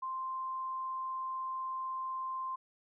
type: tone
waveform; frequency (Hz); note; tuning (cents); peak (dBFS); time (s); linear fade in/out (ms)
sine; 1046; C6; -1; -35; 0.02-2.56; 10
effects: none